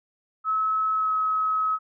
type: tone with pitch glide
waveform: sine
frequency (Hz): 1292 to 1280.1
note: E6 to D#6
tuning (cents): -35 to +49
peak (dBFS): -21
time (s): 0.44-1.79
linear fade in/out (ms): 50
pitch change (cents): -16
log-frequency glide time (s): 0.93-1.13
effects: none

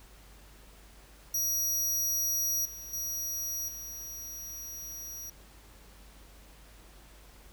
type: tone with level steps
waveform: sawtooth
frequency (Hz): 5760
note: F#8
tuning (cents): -47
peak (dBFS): -25 / -39 / -30 / -37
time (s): 1.34-5.3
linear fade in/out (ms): 5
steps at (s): 2.65 / 2.93 / 3.68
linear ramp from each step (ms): 5
effects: added 50 Hz sine -54 dBFS peak until 7.52 s + pink hiss -57 dBFS RMS until 7.52 s

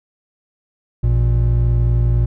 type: tone pair together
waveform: triangle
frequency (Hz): 56.86 / 118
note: A#1 / A#2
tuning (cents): -42 / +22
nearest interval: octave + minor second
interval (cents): 1264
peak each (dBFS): -13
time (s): 1.03-2.26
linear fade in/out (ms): 10
effects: none

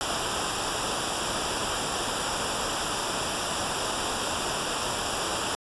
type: noise with comb filter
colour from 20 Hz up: pink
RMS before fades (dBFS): -29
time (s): 0.01-5.55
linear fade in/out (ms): 0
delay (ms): 0.47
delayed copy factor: -0.75
effects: resampled to 24000 Hz

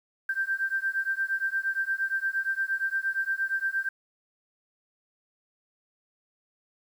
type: beating tone pair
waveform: sine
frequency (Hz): 1568 / 1576.6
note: G6 / G6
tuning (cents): 0 / +9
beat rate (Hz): 8.6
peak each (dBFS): -29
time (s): 0.29-3.89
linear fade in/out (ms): 5
effects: 9-bit

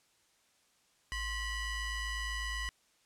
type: ring-modulated tone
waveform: 35% pulse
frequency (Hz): 999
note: B5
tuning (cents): +20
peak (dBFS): -30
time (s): 1.12-2.69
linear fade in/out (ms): 0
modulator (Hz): 945
effects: white hiss -70 dBFS RMS until 3.05 s + low-pass 9000 Hz 12 dB/octave

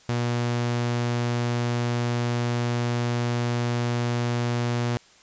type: tone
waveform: sawtooth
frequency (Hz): 120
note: B2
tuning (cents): -49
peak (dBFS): -19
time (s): 0.09-4.97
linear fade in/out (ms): 0
effects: white hiss -54 dBFS RMS until 5.22 s + resampled to 16000 Hz

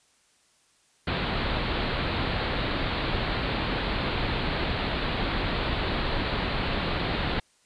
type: low-pass noise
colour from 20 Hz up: pink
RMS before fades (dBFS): -28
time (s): 1.07-7.4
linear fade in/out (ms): 5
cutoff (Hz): 4400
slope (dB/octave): 96
effects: white hiss -64 dBFS RMS until 7.65 s + resampled to 22050 Hz

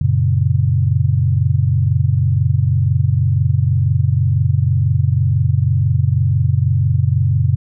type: chord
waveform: sine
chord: F# major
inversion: none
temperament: equal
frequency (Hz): 92.5 / 116.54 / 138.59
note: F#2 / A#2 / C#3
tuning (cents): 0 / 0 / 0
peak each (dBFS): -16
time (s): 0.01-7.56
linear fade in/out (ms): 5
effects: none

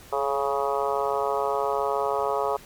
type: harmonic tone with a mistuned harmonic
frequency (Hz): 139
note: C#3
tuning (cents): +5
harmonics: 3 / 4 / 5 / 6 / 7 / 8 / 9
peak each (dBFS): -28 / -29 / -30 / -31 / -31 / -32 / -33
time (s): 0.12-2.57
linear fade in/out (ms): 10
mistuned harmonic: 3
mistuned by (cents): +25
effects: pink hiss -48 dBFS RMS until 2.65 s + MP3 96 kbps

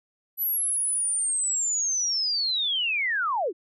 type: linear sweep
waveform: sine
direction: down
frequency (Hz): 11990 to 293.7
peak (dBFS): -23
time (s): 0.37-3.53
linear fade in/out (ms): 50
effects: none

